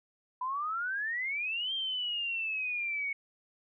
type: exponential two-way sweep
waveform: sine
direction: up then down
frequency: 987.8 to 3197 to 2210 Hz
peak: -31 dBFS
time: 0.41-3.13 s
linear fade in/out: 5 ms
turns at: 1.73 s
effects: none

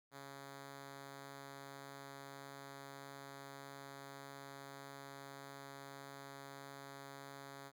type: tone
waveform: 5% pulse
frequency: 138.59 Hz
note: C#3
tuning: in tune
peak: -39 dBFS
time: 0.11-7.72 s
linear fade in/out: 50 ms
effects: none

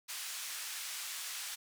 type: band-pass noise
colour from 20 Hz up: white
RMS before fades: -42 dBFS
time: 0.08-1.56 s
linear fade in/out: 20 ms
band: 1300 to 9700 Hz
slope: 12 dB/octave
effects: none

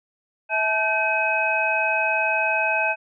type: tone cluster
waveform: sine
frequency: 650 / 864 / 1541 / 2538 Hz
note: E5 / A5 / G6 / D#7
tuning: -24 / -32 / -30 / +34 cents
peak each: -26 / -26 / -26 / -22 dBFS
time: 0.49-2.96 s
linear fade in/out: 50 ms
effects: none

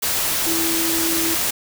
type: tone in noise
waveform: sine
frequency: 329.6 Hz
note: E4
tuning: in tune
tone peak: -23 dBFS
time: 0.46-1.35 s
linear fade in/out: 10 ms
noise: white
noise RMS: -21 dBFS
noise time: 0.02-1.51 s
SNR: -5 dB
effects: none

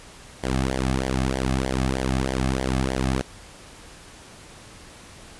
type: tone with flanger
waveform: sawtooth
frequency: 65.3 Hz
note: C2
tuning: 3 cents flat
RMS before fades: -24 dBFS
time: 0.43-3.22 s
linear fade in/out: 10 ms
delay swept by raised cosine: 0.75 to 2.15 ms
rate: 3.2 Hz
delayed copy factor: -0.8
effects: pink hiss -45 dBFS RMS until 5.39 s + resampled to 24000 Hz

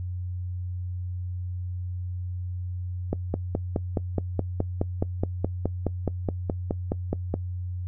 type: click train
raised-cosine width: 2 ms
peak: -11 dBFS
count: 21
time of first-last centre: 3.13-7.341 s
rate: 4.75 Hz
effects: noise-tail reverb RT60 0.1 s tail -22 dB re dry + added 90 Hz sine -29 dBFS peak until 7.87 s

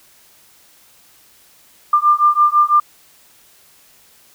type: beating tone pair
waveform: sine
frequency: 1192 / 1198 Hz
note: D6 / D6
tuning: +25 / +34 cents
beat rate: 6 Hz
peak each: -13 dBFS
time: 1.93-2.8 s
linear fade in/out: 5 ms
effects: white hiss -50 dBFS RMS until 4.34 s

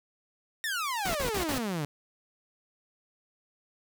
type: exponential sweep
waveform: sawtooth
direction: down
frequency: 1866 to 139.8 Hz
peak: -26 dBFS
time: 0.64-1.85 s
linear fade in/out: 0 ms
type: noise bursts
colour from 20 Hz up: pink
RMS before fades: -33 dBFS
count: 4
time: 1.05-1.585 s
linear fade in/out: 5 ms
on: 100 ms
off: 45 ms
effects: none

